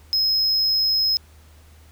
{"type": "tone", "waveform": "triangle", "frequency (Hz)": 5130, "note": "E8", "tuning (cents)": -48, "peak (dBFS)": -16, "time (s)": [0.13, 1.17], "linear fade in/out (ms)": 0, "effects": ["added 77 Hz sine -47 dBFS peak until 1.91 s", "pink hiss -55 dBFS RMS until 1.91 s"]}